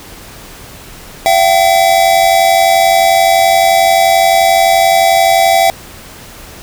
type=tone pair together; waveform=square; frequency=675 / 766.5 Hz; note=E5 / G5; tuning=+41 / -39 cents; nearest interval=major second; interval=220 cents; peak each=-10 dBFS; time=1.26-5.7 s; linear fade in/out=0 ms; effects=pink hiss -33 dBFS RMS until 6.62 s